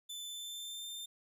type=tone with pitch glide; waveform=sawtooth; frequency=3520 to 3588 Hz; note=A7 to A7; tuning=0 to +33 cents; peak=-39 dBFS; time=0.09-1.06 s; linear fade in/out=10 ms; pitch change=+33 cents; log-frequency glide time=0.26-0.88 s; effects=none